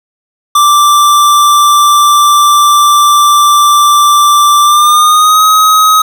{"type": "tone with pitch glide", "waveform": "square", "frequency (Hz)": [1174.7, 1266.3], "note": ["D6", "D#6"], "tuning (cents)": [0, 30], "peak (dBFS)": -4, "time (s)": [0.55, 6.02], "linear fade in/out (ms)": 5, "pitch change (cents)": 130, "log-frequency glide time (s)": [4.62, 5.43], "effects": []}